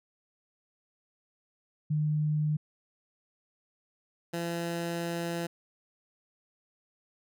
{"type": "tone pair in turn", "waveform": ["sine", "15% pulse"], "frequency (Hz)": [151.7, 169.89], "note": ["D#3", "F3"], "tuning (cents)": [-44, -47], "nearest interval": "major second", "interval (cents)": 197, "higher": "second", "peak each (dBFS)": -25, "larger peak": "neither", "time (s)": [[1.9, 2.57], [4.33, 5.47]], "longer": "second", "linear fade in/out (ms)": 10, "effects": []}